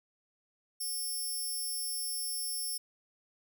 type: tone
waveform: 10% pulse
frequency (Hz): 5400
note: E8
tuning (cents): +41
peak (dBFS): -28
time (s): 0.8-2.78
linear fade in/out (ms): 10
effects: none